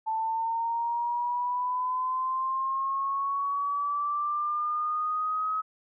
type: linear sweep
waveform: sine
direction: up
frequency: 880 to 1277 Hz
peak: -26 dBFS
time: 0.06-5.62 s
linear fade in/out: 20 ms
effects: none